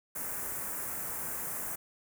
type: band-stop noise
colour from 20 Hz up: white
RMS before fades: -37 dBFS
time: 0.15-1.76 s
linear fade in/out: 10 ms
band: 1900 to 7600 Hz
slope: 24 dB/octave
effects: none